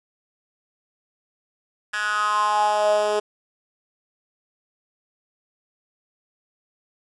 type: tone with high-pass filter sweep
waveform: 10% pulse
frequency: 210 Hz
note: G#3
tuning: 19 cents sharp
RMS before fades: -21 dBFS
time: 1.93-3.2 s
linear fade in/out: 10 ms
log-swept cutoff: 1700 to 460 Hz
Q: 6
effects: resampled to 22050 Hz + 8-bit